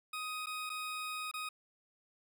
20% pulse tone with dropouts, 1252 Hz, D#6, 10 cents sharp, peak -33 dBFS, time 0.13-1.49 s, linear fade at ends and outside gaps 5 ms, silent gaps 0.46-0.468 / 0.695-0.699 / 1.314-1.338 s, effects none

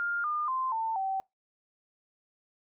sine tone with pitch steps, 1405 / 1209.1 / 1040.5 / 895.4 / 770.5 Hz, F6 / D#6 / C6 / A5 / G5, +10 / -50 / -10 / +30 / -30 cents, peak -28 dBFS, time 0-1.2 s, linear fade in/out 0 ms, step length 240 ms, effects noise-tail reverb RT60 0.2 s tail -26 dB re dry

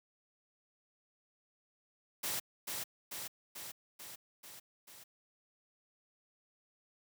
white noise with echo, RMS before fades -37 dBFS, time 2.23-2.4 s, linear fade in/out 10 ms, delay 440 ms, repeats 6, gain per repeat -3 dB, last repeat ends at 5.04 s, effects high-pass 100 Hz 12 dB/octave

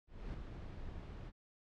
brown noise with ADSR envelope, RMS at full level -42 dBFS, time 0.07-1.32 s, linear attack 270 ms, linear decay 4 ms, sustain -5 dB, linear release 40 ms, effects low-pass 4000 Hz 12 dB/octave

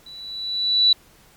sine tone with level ramp, 3951 Hz, B7, in tune, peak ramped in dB -38 to -10 dBFS, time 0.06-0.93 s, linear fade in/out 5 ms, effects pink hiss -53 dBFS RMS until 1.36 s + MP3 96 kbps

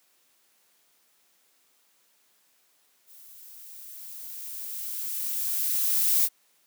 violet noise with level ramp, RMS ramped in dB -51 to -21 dBFS, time 3.06-6.29 s, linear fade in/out 50 ms, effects white hiss -66 dBFS RMS until 6.66 s + high-pass 200 Hz 12 dB/octave

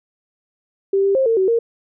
sine tone with pitch steps, 391.6 / 394.5 / 531 / 454.8 / 378.5 / 463.3 Hz, G4 / G4 / C5 / A#4 / F#4 / A#4, -2 / +11 / +25 / -43 / +39 / -11 cents, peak -13 dBFS, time 0.93-1.59 s, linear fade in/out 5 ms, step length 110 ms, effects none

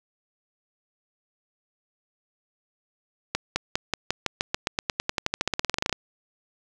accelerating click train, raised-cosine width 0.2 ms, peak -6 dBFS, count 28, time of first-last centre 3.35-5.927 s, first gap 210 ms, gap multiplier 0.93, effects none

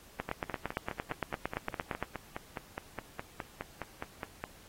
two click trains, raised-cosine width 0.5 ms, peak -18 / -22 dBFS, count 17 / 21, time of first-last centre 0.2-2.026 / 0.29-4.439 s, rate 8.76 / 4.82 Hz, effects pink hiss -57 dBFS RMS until 4.68 s + AAC 48 kbps

